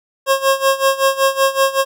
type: tone with tremolo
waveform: 25% pulse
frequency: 540 Hz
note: C#5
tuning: 45 cents flat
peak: -6 dBFS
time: 0.26-1.85 s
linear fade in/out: 50 ms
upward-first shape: sine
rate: 5.3 Hz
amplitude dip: 85%
effects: none